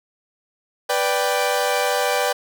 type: chord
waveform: sawtooth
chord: G major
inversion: first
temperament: equal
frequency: 493.9 / 587.3 / 784 Hz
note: B4 / D5 / G5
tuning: 0 / 0 / 0 cents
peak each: -19 dBFS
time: 0.89-2.33 s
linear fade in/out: 10 ms
effects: none